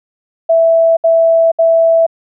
sine tone bursts, 659.3 Hz, E5, in tune, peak -6 dBFS, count 3, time 0.49-2.066 s, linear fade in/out 10 ms, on 480 ms, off 68 ms, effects none

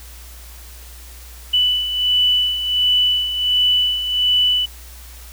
sine beating tone pair, 2978 / 2979.4 Hz, F#7 / F#7, +11 / +11 cents, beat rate 1.4 Hz, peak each -22 / -15 dBFS, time 1.53-4.66 s, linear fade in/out 10 ms, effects added 60 Hz sine -37 dBFS peak until 5.32 s + white hiss -42 dBFS RMS until 5.32 s

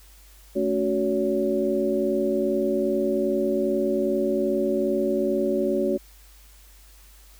sine tone cluster, 218.6 / 281.1 / 370.9 / 565 Hz, A3 / C#4 / F#4 / C#5, -11 / +24 / +4 / +33 cents, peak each -28 / -28 / -24 / -26 dBFS, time 0.55-5.98 s, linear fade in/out 20 ms, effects added 50 Hz sine -49 dBFS peak until 7.39 s + white hiss -54 dBFS RMS until 7.39 s

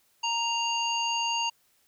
harmonic tone, 932.3 Hz, A#5, in tune, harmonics 1 / 3 / 5 / 7, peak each -29 / -29 / -36 / -37 dBFS, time 0.23-1.5 s, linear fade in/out 10 ms, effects white hiss -67 dBFS RMS until 1.87 s

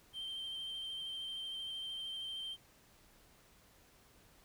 triangle tone with vibrato, 3136 Hz, G7, in tune, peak -38 dBFS, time 0.13-2.57 s, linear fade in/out 50 ms, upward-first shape square, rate 13 Hz, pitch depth 13 cents each way, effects tanh soft clip ceiling -35 dBFS + pink hiss -65 dBFS RMS until 4.44 s

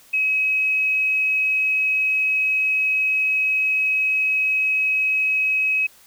sine tone, 2551 Hz, D#7, 43 cents sharp, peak -17 dBFS, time 0.13-5.87 s, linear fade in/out 10 ms, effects white hiss -51 dBFS RMS until 6.06 s

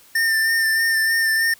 square tone with vibrato, 1800 Hz, A6, 39 cents sharp, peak -17 dBFS, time 0.15-1.54 s, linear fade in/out 5 ms, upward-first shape sine, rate 3.2 Hz, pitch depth 23 cents each way, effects white hiss -50 dBFS RMS until 1.59 s

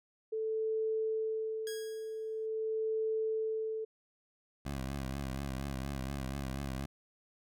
sine tone with tremolo, 440 Hz, A4, in tune, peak -30 dBFS, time 0.32-3.85 s, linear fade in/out 10 ms, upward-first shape sine, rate 0.45 Hz, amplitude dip 60%
10% pulse tone with exponential decay, 1650 Hz, G#6, 12 cents flat, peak -32 dBFS, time 1.67-2.46 s, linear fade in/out 1 ms, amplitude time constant 170 ms
15% pulse tone with vibrato, 67.6 Hz, C#2, 43 cents flat, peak -30 dBFS, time 4.65-6.86 s, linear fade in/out 10 ms, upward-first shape triangle, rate 4.2 Hz, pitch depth 93 cents each way
effects none

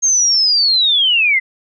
sine linear sweep, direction down, 6480 to 2002 Hz, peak -10 dBFS, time 0.02-1.4 s, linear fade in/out 20 ms, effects none

